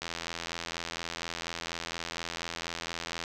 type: click train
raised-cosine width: 0.2 ms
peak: -17 dBFS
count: 272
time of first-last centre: 0.02-3.239 s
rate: 84.2 Hz
effects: none